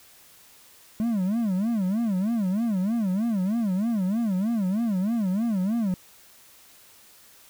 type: tone with vibrato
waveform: triangle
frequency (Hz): 207.7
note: G#3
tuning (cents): 0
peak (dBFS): -20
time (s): 1-5.94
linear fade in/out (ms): 0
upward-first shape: sine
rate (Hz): 3.2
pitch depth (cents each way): 230
effects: white hiss -53 dBFS RMS until 7.49 s